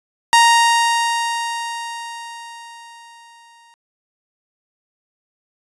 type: tone with exponential decay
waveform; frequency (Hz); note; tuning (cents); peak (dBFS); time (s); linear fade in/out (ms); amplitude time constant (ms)
sawtooth; 932.3; A#5; 0; -4; 0.33-3.74; 0; 740
effects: resampled to 24000 Hz